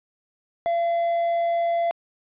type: tone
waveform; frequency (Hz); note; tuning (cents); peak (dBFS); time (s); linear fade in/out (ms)
triangle; 681; F5; -44; -18; 0.66-1.91; 0
effects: resampled to 8000 Hz + 10-bit